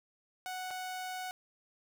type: tone with dropouts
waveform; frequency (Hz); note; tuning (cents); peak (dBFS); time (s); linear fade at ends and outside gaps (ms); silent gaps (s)
sawtooth; 740; F#5; 0; -34; 0.46-1.31; 0; 0.706-0.71
effects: none